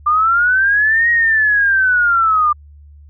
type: linear two-way sweep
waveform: sine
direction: up then down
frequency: 1188 to 1892 to 1188 Hz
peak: -10 dBFS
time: 0.06-2.53 s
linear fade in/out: 10 ms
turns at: 1.1 s
effects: added 73 Hz sine -38 dBFS peak until 3.09 s